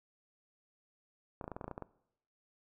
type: clicks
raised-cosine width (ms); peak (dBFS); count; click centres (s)
1; -27; 11; 1.412 / 1.442 / 1.479 / 1.517 / 1.565 / 1.612 / 1.643 / 1.68 / 1.713 / 1.779 / 1.823
effects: noise-tail reverb RT60 0.8 s tail -21 dB re dry